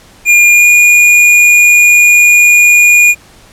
square tone with pitch glide, 2415 to 2436 Hz, D7 to D#7, +48 to -37 cents, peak -3 dBFS, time 0.25-3.15 s, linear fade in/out 50 ms, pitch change +15 cents, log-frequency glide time 0.53-0.67 s, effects pink hiss -40 dBFS RMS until 3.52 s + low-pass 11000 Hz 12 dB/octave

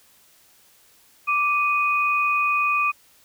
sine tone pair together, 1172.7 / 2489 Hz, D6 / D#7, -3 / 0 cents, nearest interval octave + minor second, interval 1303 cents, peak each -21 dBFS, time 1.27-2.92 s, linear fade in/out 20 ms, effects white hiss -56 dBFS RMS until 3.24 s

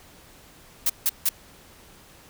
blue noise bursts, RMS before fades -21 dBFS, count 3, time 0.86-1.291 s, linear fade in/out 5 ms, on 37 ms, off 160 ms, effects pink hiss -51 dBFS RMS until 2.29 s

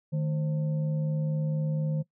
sine tone with frequency modulation, 153.9 Hz, D#3, 19 cents flat, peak -25 dBFS, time 0.12-2.03 s, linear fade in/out 20 ms, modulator 372 Hz, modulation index 0.38, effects noise-tail reverb RT60 0.1 s tail -20 dB re dry

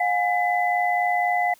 sine tone cluster, 714 / 818 / 2009 Hz, F5 / G#5 / B6, +38 / -26 / +29 cents, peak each -21 / -27 / -25 dBFS, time 0-1.54 s, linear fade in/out 5 ms, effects white hiss -55 dBFS RMS until 1.59 s

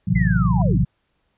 sine chord, F# half-diminished seventh, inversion first, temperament equal, 110 / 130.81 / 164.81 / 185 Hz, A2 / C3 / E3 / F#3, 0 / 0 / 0 / 0 cents, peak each -22 / -22 / -21 / -20 dBFS, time 0.07-0.85 s, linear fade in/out 10 ms
sine tone, 58.27 Hz, A#1, in tune, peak -22 dBFS, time 0.13-0.85 s, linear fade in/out 10 ms
sine linear sweep, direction down, 2093 to 38.89 Hz, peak -26 dBFS, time 0.15-0.84 s, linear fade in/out 10 ms
sine tone with exponential growth, 979 Hz, B5, 15 cents flat, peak -24 dBFS, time 0.52-0.62 s, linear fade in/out 5 ms, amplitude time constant 20 ms
effects pink hiss -69 dBFS RMS until 1.37 s + resampled to 8000 Hz

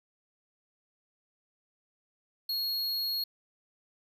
square tone, 4306 Hz, C8, 49 cents sharp, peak -30 dBFS, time 2.49-3.24 s, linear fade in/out 5 ms, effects none

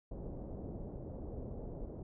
pink low-pass noise, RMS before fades -44 dBFS, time 0.11-2.03 s, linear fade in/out 5 ms, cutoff 600 Hz, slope 24 dB/octave, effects none

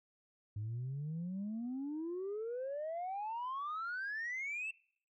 sine exponential sweep, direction up, 101.9 to 2700 Hz, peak -36 dBFS, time 0.56-4.71 s, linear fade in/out 5 ms, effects noise-tail reverb RT60 0.6 s tail -25 dB re dry + tanh soft clip ceiling -35 dBFS

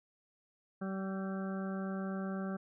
harmonic tone with a mistuned harmonic, 192 Hz, G3, 36 cents flat, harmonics 1 / 2 / 3 / 4 / 6 / 7 / 8, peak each -36 / -45 / -46 / -50 / -52 / -50 / -51 dBFS, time 0.81-2.57 s, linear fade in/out 10 ms, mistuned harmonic 8, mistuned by +30 cents, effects none

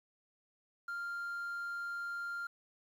triangle tone, 1395 Hz, F6, 2 cents flat, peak -35 dBFS, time 0.88-2.47 s, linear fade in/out 5 ms, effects tanh soft clip ceiling -31 dBFS + 11-bit

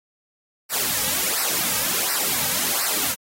white noise with flanger, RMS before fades -23 dBFS, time 0.69-3.16 s, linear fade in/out 50 ms, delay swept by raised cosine 0.29 to 2.89 ms, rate 1.4 Hz, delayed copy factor -0.85, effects AAC 48 kbps

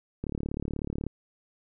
click train, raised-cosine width 3 ms, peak -19 dBFS, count 31, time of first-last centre 0.24-1.066 s, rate 36.3 Hz, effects none

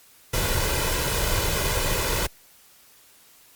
pink noise with comb filter, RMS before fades -24 dBFS, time 0.33-2.27 s, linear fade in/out 10 ms, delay 2 ms, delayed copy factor +0.6, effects white hiss -54 dBFS RMS until 3.55 s + Opus 48 kbps

